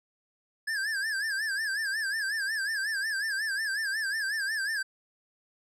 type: tone with vibrato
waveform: square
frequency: 1674 Hz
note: G#6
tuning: 13 cents sharp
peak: -29 dBFS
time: 0.67-4.83 s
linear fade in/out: 10 ms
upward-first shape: sine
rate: 5.5 Hz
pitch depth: 130 cents each way
effects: low-pass 10000 Hz 12 dB/octave